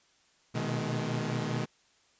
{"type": "tone cluster", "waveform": "sawtooth", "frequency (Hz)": [121.8, 126.7, 154.7, 211.3], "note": ["B2", "B2", "D#3", "G#3"], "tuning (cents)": [-24, 45, -10, 30], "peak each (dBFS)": [-31, -34, -31, -32], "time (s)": [0.54, 1.66], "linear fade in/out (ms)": 20, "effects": ["white hiss -66 dBFS RMS until 2.19 s", "resampled to 16000 Hz"]}